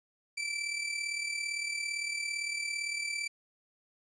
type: tone with amplitude modulation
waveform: sawtooth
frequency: 2330 Hz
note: D7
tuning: 14 cents flat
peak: -27 dBFS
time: 0.37-3.28 s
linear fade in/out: 10 ms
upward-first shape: sine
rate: 37.7 Hz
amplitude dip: 55%
effects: resampled to 22050 Hz + 11-bit